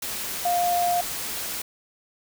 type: tone in noise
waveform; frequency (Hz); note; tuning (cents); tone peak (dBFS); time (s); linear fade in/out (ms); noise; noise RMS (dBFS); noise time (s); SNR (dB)
sine; 704; F5; +14; -20; 0.45-1.01; 5; white; -31; 0.02-1.62; +8
effects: none